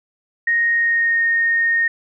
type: tone with pitch glide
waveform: sine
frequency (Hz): 1864.7 to 1847.5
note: A#6 to A#6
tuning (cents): 0 to -16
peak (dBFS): -14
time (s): 0.47-1.88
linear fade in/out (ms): 5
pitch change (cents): -16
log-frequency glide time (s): 0.73-1.24
effects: none